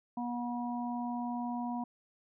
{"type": "harmonic tone", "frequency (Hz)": 241.5, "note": "B3", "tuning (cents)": -39, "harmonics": [1, 3, 4], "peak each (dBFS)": [-35, -40, -41], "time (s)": [0.17, 1.84], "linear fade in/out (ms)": 5, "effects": []}